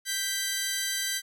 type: tone pair together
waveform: 10% pulse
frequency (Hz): 1572 / 1975.5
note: G6 / B6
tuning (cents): +4 / 0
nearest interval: major third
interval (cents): 396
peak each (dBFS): -22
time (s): 0.05-1.22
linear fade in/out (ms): 50
effects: none